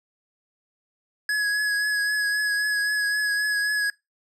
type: tone with vibrato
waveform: square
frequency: 1679 Hz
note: G#6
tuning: 18 cents sharp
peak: -22 dBFS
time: 1.29-3.9 s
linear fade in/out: 2 ms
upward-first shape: triangle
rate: 3.8 Hz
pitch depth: 26 cents each way
effects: noise-tail reverb RT60 0.2 s tail -22 dB re dry + low-pass 10000 Hz 12 dB/octave